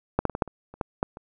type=clicks; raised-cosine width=1 ms; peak=-7 / -8 / -20 / -15 / -6 / -26 / -29 / -12 / -9 / -26 dBFS; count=10; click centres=0.19 / 0.253 / 0.297 / 0.351 / 0.422 / 0.477 / 0.74 / 0.812 / 1.029 / 1.171 s; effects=none